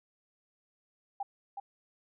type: tone with echo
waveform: sine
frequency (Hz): 798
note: G5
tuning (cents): +31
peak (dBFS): -32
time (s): 1.2-1.23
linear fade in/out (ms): 5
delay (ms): 370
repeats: 1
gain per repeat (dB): -5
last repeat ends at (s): 1.6
effects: none